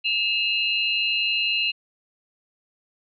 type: tone cluster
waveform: sine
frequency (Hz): 2616 / 2820 / 4085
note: E7 / F7 / C8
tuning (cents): -14 / +16 / -42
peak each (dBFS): -25 / -23 / -29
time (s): 0.04-1.72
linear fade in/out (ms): 20
effects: none